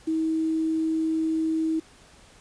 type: tone with quantisation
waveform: sine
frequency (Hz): 320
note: D#4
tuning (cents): +49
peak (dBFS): -22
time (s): 0.07-1.8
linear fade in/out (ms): 10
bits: 8
effects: pink hiss -53 dBFS RMS until 2.4 s + resampled to 22050 Hz